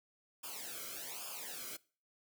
white noise with flanger, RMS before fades -45 dBFS, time 0.43-1.77 s, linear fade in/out 10 ms, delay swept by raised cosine 0.5 to 1.12 ms, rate 1.2 Hz, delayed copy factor -0.9, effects noise-tail reverb RT60 0.4 s tail -22 dB re dry

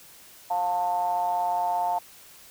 triangle ring-modulated tone, 92.5 Hz, F#2, in tune, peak -18 dBFS, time 0.5-1.99 s, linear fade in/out 10 ms, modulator 799 Hz, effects white hiss -50 dBFS RMS until 2.5 s

